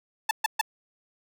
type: tone bursts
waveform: sawtooth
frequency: 880 Hz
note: A5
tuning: in tune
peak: -17 dBFS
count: 3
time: 0.29-0.613 s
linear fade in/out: 5 ms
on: 21 ms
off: 130 ms
effects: none